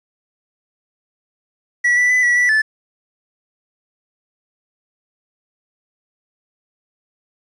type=tone with pitch steps; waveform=triangle; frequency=1940 / 1970 / 2000 / 1940 / 1961 / 1744 Hz; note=B6 / B6 / B6 / B6 / B6 / A6; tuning=-31 / -5 / +21 / -31 / -13 / -16 cents; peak=-10 dBFS; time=1.84-2.62 s; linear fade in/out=10 ms; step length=130 ms; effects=resampled to 22050 Hz + 8-bit